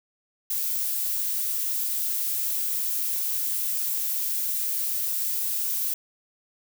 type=noise with high-pass filter sweep; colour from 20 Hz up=violet; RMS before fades=-27 dBFS; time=0.5-5.94 s; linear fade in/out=5 ms; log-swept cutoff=910 to 220 Hz; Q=0.81; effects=none